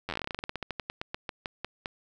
slowing click train, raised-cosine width 0.3 ms, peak -17 dBFS, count 27, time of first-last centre 0.09-1.859 s, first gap 10 ms, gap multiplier 1.13, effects none

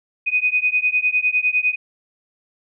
sine beating tone pair, 2489 / 2498.9 Hz, D#7 / D#7, 0 / +7 cents, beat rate 9.9 Hz, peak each -19 dBFS, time 0.26-1.76 s, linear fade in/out 20 ms, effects none

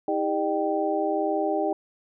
sine tone cluster, 320.1 / 401.7 / 606 / 780 Hz, D#4 / G4 / D#5 / G5, +49 / +42 / -46 / -9 cents, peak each -28 dBFS, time 0.08-1.73 s, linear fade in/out 2 ms, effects none

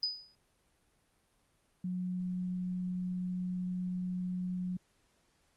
sine tone with exponential decay, 4978 Hz, D#8, in tune, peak -27 dBFS, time 0.03-0.35 s, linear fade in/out 1 ms, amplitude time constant 68 ms
sine tone, 181.5 Hz, F#3, 33 cents flat, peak -33 dBFS, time 1.84-4.77 s, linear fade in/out 5 ms
effects pink hiss -72 dBFS RMS until 5.56 s + Opus 32 kbps

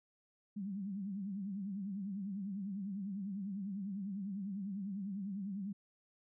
sine tone with vibrato, 197.1 Hz, G3, 10 cents sharp, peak -38 dBFS, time 0.56-5.73 s, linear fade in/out 10 ms, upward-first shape sine, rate 10 Hz, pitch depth 110 cents each way, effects none

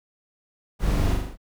brown noise with echo, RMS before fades -23 dBFS, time 0.79-1.17 s, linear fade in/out 50 ms, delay 41 ms, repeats 5, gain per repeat -3 dB, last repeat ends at 1.375 s, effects none

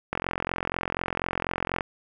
click train, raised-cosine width 0.5 ms, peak -11 dBFS, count 75, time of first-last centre 0.13-1.808 s, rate 44.1 Hz, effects none

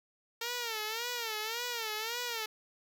5% pulse tone with vibrato, 456.6 Hz, A#4, 36 cents flat, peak -23 dBFS, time 0.41-2.46 s, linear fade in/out 5 ms, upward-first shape sine, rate 1.8 Hz, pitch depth 120 cents each way, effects none

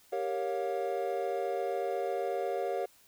triangle chord, G half-diminished seventh, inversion none, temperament equal with one note detuned, 392 / 466.2 / 554.4 / 710.7 Hz, G4 / Bb4 / Db5 / F5, 0 / 0 / 0 / +30 cents, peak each -34 dBFS, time 0.12-2.86 s, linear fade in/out 10 ms, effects white hiss -62 dBFS RMS until 3.07 s

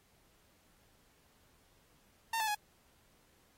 sawtooth tone with pitch steps, 908 / 871.5 / 836.5 Hz, A#5 / A5 / G#5, -46 / -17 / +12 cents, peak -28 dBFS, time 2.33-2.549 s, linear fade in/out 5 ms, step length 73 ms, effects pink hiss -69 dBFS RMS until 3.57 s + AAC 48 kbps

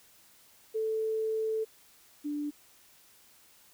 sine tone pair in turn, 440 / 293.7 Hz, A4 / D4, 0 / 0 cents, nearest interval perfect fifth, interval 700 cents, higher first, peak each -28 / -31 dBFS, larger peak first, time 0.74-1.65 / 2.24-2.51 s, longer first, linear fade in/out 20 ms, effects white hiss -60 dBFS RMS until 3.73 s

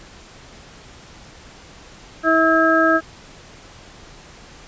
harmonic tone, 323.8 Hz, E4, 31 cents flat, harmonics 1 / 2 / 4 / 5, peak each -18 / -18 / -18 / -18 dBFS, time 2.23-3.01 s, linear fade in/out 50 ms, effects pink hiss -43 dBFS RMS until 4.67 s + resampled to 16000 Hz

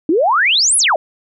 sine exponential two-way sweep, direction up then down, 293.7 to 11110 to 557 Hz, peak -10 dBFS, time 0.09-0.96 s, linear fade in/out 2 ms, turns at 0.77 s, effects none

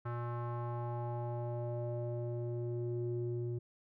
square tone with low-pass filter sweep, 119.6 Hz, A#2, 45 cents sharp, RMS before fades -38 dBFS, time 0.05-3.59 s, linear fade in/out 10 ms, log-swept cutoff 1300 to 300 Hz, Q 3.2, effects none

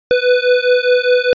square beating tone pair, 493.9 / 498.8 Hz, B4 / B4, 0 / +17 cents, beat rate 4.9 Hz, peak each -14 dBFS, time 0.11-1.33 s, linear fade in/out 0 ms, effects resampled to 11025 Hz

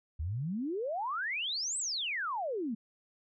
sine exponential two-way sweep, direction up then down, 71 to 8372 to 208.5 Hz, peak -32 dBFS, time 0.19-2.75 s, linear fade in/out 10 ms, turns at 1.78 s, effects none

